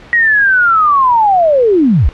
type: linear sweep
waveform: sine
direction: down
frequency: 1911 to 43.65 Hz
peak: -6 dBFS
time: 0.13-2.09 s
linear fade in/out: 0 ms
effects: pink hiss -36 dBFS RMS until 2.13 s + low-pass 3000 Hz 12 dB/octave